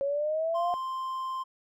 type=linear sweep; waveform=sine; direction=up; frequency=548 to 715 Hz; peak=-26 dBFS; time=0.01-0.74 s; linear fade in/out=0 ms
type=tone; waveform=triangle; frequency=1046.5 Hz; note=C6; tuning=in tune; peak=-29 dBFS; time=0.54-1.44 s; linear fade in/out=20 ms
effects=none